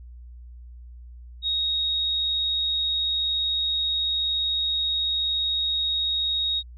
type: tone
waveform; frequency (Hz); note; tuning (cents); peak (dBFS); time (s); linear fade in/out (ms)
sine; 3759; A#7; +14; -22; 1.42-6.63; 50
effects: added 60 Hz sine -40 dBFS peak until 6.77 s